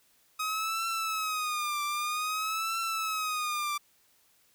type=tone with vibrato; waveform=sawtooth; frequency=1258 Hz; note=D#6; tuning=19 cents sharp; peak=-26 dBFS; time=0.39-3.78 s; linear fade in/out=10 ms; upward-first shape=triangle; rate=0.52 Hz; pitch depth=120 cents each way; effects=white hiss -66 dBFS RMS until 4.54 s